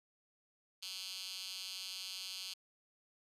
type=tone with high-pass filter; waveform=10% pulse; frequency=187.7 Hz; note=F#3; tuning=25 cents sharp; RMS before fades=-45 dBFS; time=0.82-2.54 s; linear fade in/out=10 ms; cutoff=3800 Hz; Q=4.5; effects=resampled to 32000 Hz